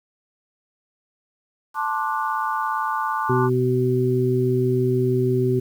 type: chord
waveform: sine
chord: D dominant seventh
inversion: second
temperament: just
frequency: 881 / 1057.2 / 1174.7 / 1468.3 Hz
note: A5 / C6 / D6 / F#6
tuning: +2 / +18 / 0 / -14 cents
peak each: -25 / -28 / -26 / -30 dBFS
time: 1.74-3.5 s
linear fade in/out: 50 ms
type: harmonic tone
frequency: 126.2 Hz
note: B2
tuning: 38 cents sharp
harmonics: 1 / 2 / 3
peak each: -21 / -25 / -20 dBFS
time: 3.29-5.6 s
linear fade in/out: 10 ms
effects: 8-bit